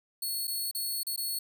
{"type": "tone with dropouts", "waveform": "10% pulse", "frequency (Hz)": 4381, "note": "C#8", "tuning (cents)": -21, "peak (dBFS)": -24, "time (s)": [0.22, 1.39], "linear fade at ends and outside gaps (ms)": 5, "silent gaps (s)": [[0.472, 0.477], [0.713, 0.748], [1.033, 1.067], [1.162, 1.176]], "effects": []}